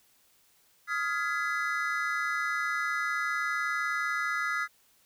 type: chord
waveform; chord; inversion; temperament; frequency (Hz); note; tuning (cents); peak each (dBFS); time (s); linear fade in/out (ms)
triangle; F half-diminished seventh; third; just; 1257.2 / 1396.9 / 1676.3 / 2012; Eb6 / F6 / Ab6 / Cb7; +18 / 0 / +16 / +32; -32; 0.87-4.68; 50
effects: white hiss -65 dBFS RMS until 5.05 s